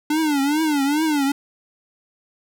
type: tone with vibrato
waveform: square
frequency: 295.5 Hz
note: D4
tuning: 11 cents sharp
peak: -18 dBFS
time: 0.1-1.32 s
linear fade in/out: 5 ms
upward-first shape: triangle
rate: 2.4 Hz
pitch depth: 160 cents each way
effects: none